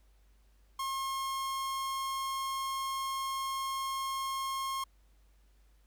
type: tone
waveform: 45% pulse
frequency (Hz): 1075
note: C6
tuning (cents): +47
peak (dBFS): -33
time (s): 0.79-4.84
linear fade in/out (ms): 5
effects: added 50 Hz sine -61 dBFS peak until 5.86 s + pink hiss -73 dBFS RMS until 5.86 s